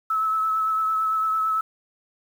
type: tone with vibrato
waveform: sine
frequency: 1300 Hz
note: E6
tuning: 24 cents flat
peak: -20 dBFS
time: 0.1-1.61 s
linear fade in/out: 5 ms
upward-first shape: sine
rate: 8.9 Hz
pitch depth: 19 cents each way
effects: 8-bit